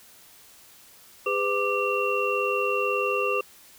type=tone cluster; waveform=sine; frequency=405.7 / 504 / 1180 / 2738 Hz; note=G#4 / B4 / D6 / F7; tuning=-41 / +35 / +8 / -35 cents; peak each=-28 dBFS; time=1.26-3.41 s; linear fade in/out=5 ms; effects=white hiss -52 dBFS RMS until 3.78 s